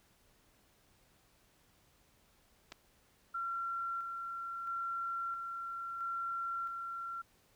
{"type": "clicks", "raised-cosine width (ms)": 0.2, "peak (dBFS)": -30, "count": 2, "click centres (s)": [2.72, 2.723]}
{"type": "tone with tremolo", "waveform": "sine", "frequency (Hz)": 1366, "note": "F6", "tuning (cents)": -39, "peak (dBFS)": -35, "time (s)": [3.34, 7.22], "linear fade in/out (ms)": 10, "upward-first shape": "square", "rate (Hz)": 0.75, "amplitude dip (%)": 35}
{"effects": ["pink hiss -69 dBFS RMS until 7.55 s"]}